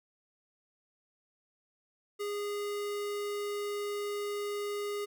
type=tone; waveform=square; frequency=410.6 Hz; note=G#4; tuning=20 cents flat; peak=-34 dBFS; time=2.19-5.06 s; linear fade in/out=20 ms; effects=none